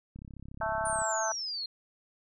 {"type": "click train", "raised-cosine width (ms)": 5, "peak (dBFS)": -33, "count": 30, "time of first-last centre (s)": [0.16, 1.018], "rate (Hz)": 33.8}
{"type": "harmonic tone", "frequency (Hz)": 220, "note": "A3", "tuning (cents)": 0, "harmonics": [3, 4, 5, 6, 7], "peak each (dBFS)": [-33, -33, -40, -38, -37], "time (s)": [0.61, 1.32], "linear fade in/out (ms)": 2}
{"type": "exponential sweep", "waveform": "sine", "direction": "down", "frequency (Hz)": [9397, 4156], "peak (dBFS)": -33, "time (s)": [0.85, 1.66], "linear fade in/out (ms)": 5}
{"effects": []}